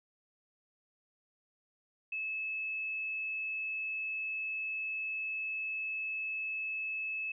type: tone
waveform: sine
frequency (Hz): 2600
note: E7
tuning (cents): -24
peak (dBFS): -34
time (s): 2.12-7.32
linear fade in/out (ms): 5
effects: none